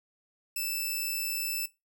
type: tone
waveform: 5% pulse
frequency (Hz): 2637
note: E7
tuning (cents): 0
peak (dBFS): -21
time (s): 0.56-1.66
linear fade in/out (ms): 5
effects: noise-tail reverb RT60 0.2 s tail -17 dB re dry